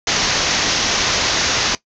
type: low-pass noise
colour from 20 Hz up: white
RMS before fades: -18 dBFS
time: 0.07-1.75 s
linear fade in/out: 2 ms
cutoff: 6600 Hz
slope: 96 dB/octave
effects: noise-tail reverb RT60 0.1 s tail -18 dB re dry